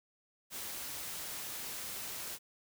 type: noise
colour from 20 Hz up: white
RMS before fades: -42 dBFS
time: 0.5-2.39 s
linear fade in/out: 50 ms
effects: none